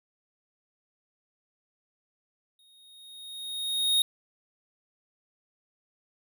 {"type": "tone with exponential growth", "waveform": "square", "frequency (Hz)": 3729, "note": "A#7", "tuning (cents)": 0, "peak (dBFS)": -20, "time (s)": [2.59, 4.02], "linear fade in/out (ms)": 2, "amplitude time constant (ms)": 310, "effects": []}